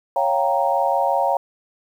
sine chord, G half-diminished seventh, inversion second, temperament equal, 554.4 / 698.5 / 784 / 932.3 Hz, Db5 / F5 / G5 / Bb5, 0 / 0 / 0 / 0 cents, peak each -22 dBFS, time 0.16-1.37 s, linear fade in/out 2 ms, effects 8-bit

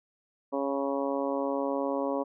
harmonic tone, 138.59 Hz, C#3, in tune, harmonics 2 / 3 / 4 / 5 / 6 / 7 / 8, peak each -32 / -35 / -31 / -39 / -41 / -37 / -41 dBFS, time 0.52-2.24 s, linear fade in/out 20 ms, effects none

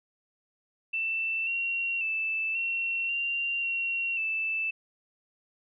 sine tone with pitch steps, 2668 / 2744 / 2639 / 2722 / 2771 / 2740 / 2641 Hz, E7 / F7 / E7 / F7 / F7 / F7 / E7, +20 / -31 / +1 / -45 / -14 / -34 / +3 cents, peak -27 dBFS, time 0.93-4.71 s, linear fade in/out 10 ms, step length 540 ms, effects none

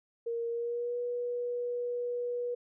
sine tone with pitch glide, 466.2 to 485.2 Hz, A#4 to B4, 0 to -31 cents, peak -31 dBFS, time 0.26-2.55 s, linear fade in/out 10 ms, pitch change +69 cents, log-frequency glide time 0.49-0.98 s, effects none

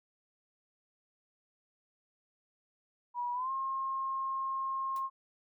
sine tone with pitch glide, 970 to 1070.1 Hz, B5 to C6, -31 to +39 cents, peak -32 dBFS, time 3.14-5.1 s, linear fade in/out 50 ms, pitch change +170 cents, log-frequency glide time 3.33-3.51 s
white noise with exponential decay, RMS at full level -50 dBFS, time 4.96-5.05 s, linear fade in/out 1 ms, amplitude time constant 19 ms
effects none

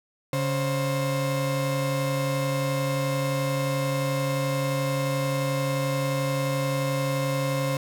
35% pulse tone pair together, 140.11 / 529 Hz, C#3 / C5, +19 / +19 cents, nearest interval octave + major seventh, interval 2300 cents, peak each -24 / -26 dBFS, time 0.33-7.77 s, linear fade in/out 2 ms, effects none

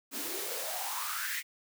white noise with high-pass filter sweep, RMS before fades -36 dBFS, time 0.11-1.43 s, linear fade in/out 50 ms, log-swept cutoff 240 to 2100 Hz, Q 6.2, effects none

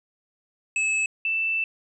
square / sine tone pair in turn, 2600 / 2655 Hz, E7 / E7, -24 / +12 cents, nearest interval unison, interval 36 cents, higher second, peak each -22 dBFS, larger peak neither, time 0.76-1.06 / 1.25-1.64 s, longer second, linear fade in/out 2 ms, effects resampled to 24000 Hz

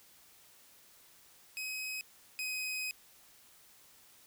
sawtooth tone pair in turn, 2535 / 2517 Hz, D#7 / D#7, +32 / +19 cents, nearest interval unison, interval 13 cents, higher first, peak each -34 / -32 dBFS, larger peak second, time 1.57-2.01 / 2.39-2.91 s, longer second, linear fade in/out 0 ms, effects white hiss -61 dBFS RMS until 4.26 s

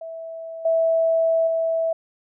sine tone with level steps, 655 Hz, E5, 11 cents flat, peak -31 / -16 / -19 dBFS, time 0.01-1.93 s, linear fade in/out 5 ms, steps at 0.65 / 1.47 s, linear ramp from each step 5 ms, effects none

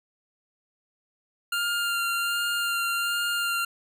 25% pulse tone with vibrato, 1396.9 Hz, F6, in tune, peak -21 dBFS, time 1.52-3.65 s, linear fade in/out 5 ms, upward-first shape sine, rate 1.3 Hz, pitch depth 14 cents each way, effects none

